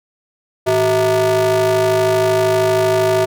square ring-modulated tone, 134.6 Hz, C3, 49 cents sharp, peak -10 dBFS, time 0.66-3.26 s, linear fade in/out 20 ms, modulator 512 Hz, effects none

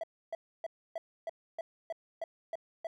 triangle tone bursts, 659.3 Hz, E5, in tune, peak -32 dBFS, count 10, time 0.01-2.87 s, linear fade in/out 2 ms, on 25 ms, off 290 ms, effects none

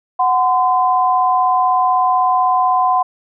sine tone pair together, 740 / 1024 Hz, F#5 / C6, 0 / -38 cents, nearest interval tritone, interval 562 cents, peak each -14 dBFS, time 0.19-3.03 s, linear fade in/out 10 ms, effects none

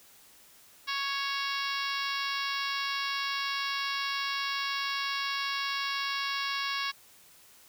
harmonic tone, 554.4 Hz, C#5, in tune, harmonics 2 / 3 / 4 / 5 / 6 / 7 / 8 / 9 / 10, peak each -35 / -37 / -38 / -39 / -40 / -40 / -41 / -42 / -42 dBFS, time 0.87-6.92 s, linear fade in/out 20 ms, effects white hiss -57 dBFS RMS until 7.68 s

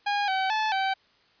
sawtooth tone with pitch steps, 817 / 763 / 868 / 771 Hz, G#5 / G5 / A5 / G5, -29 / -47 / -24 / -29 cents, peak -20 dBFS, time 0.06-0.94 s, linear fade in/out 10 ms, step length 220 ms, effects white hiss -62 dBFS RMS until 1.4 s + resampled to 11025 Hz

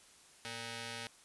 5% pulse ring-modulated tone, 346.3 Hz, F4, 15 cents flat, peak -27 dBFS, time 0.45-1.07 s, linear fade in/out 0 ms, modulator 1150 Hz, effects white hiss -61 dBFS RMS until 1.24 s + resampled to 24000 Hz

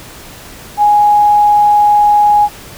sine tone, 830.6 Hz, G#5, in tune, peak -5 dBFS, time 0.77-2.49 s, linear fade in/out 50 ms, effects pink hiss -33 dBFS RMS until 2.77 s

